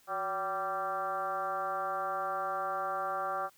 sine tone with frequency modulation, 970 Hz, B5, 31 cents flat, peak -31 dBFS, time 0.07-3.5 s, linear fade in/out 50 ms, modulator 200 Hz, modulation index 2.2, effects white hiss -64 dBFS RMS until 3.57 s

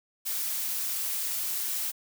blue noise, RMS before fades -31 dBFS, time 0.25-1.92 s, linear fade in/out 20 ms, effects none

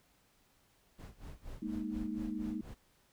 brown noise with tremolo, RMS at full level -45 dBFS, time 0.98-2.75 s, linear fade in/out 20 ms, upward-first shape sine, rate 4.2 Hz, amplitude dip 95%
sine chord, Ab suspended second, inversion none, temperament equal, 207.7 / 233.1 / 311.1 Hz, Ab3 / Bb3 / Eb4, 0 / 0 / 0 cents, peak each -40 dBFS, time 1.62-2.61 s, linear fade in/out 5 ms
effects pink hiss -70 dBFS RMS until 3.12 s

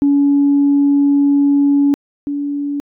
sine tone pair in turn, 283.2 / 286.2 Hz, C#4 / D4, +37 / -45 cents, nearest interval unison, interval 18 cents, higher second, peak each -8 / -17 dBFS, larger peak first, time 0.02-1.94 / 2.27-2.8 s, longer first, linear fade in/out 0 ms, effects tanh soft clip ceiling -5 dBFS

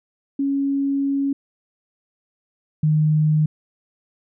sine tone pair in turn, 277.2 / 153.7 Hz, C#4 / D#3, 0 / -21 cents, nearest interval minor seventh, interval 1021 cents, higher first, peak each -18 / -14 dBFS, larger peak second, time 0.39-1.33 / 2.83-3.46 s, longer first, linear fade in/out 5 ms, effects none

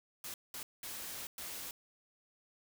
white noise bursts at uneven times, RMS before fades -44 dBFS, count 4, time 0.24-0.34 / 0.54-0.63 / 0.83-1.27 / 1.38-1.71 s, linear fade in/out 2 ms, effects none

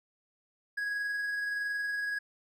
triangle tone with amplitude modulation, 1659 Hz, G#6, 2 cents flat, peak -28 dBFS, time 0.77-2.19 s, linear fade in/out 10 ms, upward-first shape sine, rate 21.5 Hz, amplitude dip 25%, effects none

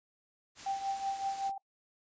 white noise, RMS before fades -47 dBFS, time 0.55-1.52 s, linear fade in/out 50 ms
sine tone with tremolo, 784 Hz, G5, in tune, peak -29 dBFS, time 0.66-1.58 s, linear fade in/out 5 ms, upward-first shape triangle, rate 5.3 Hz, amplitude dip 75%
click, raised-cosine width 1 ms, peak -39 dBFS, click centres 1.494 s
effects noise-tail reverb RT60 0.1 s tail -24 dB re dry + resampled to 16000 Hz

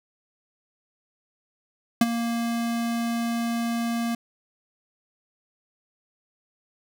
square tone with ADSR envelope, 233.1 Hz, A#3, in tune, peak -13 dBFS, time 2.01-4.15 s, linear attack 4 ms, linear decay 32 ms, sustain -12 dB, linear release 4 ms, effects none

